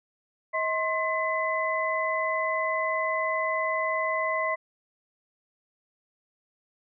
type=tone cluster; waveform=sine; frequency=637 / 1060 / 2015 Hz; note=D#5 / C6 / B6; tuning=+41 / +22 / +34 cents; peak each=-29 dBFS; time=0.53-4.56 s; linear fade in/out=20 ms; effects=none